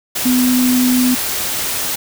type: tone in noise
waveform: sine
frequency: 251.3 Hz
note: B3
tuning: 30 cents sharp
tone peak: -11 dBFS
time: 0.25-1.15 s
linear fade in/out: 10 ms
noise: white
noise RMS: -20 dBFS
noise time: 0.15-1.96 s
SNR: +6 dB
effects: none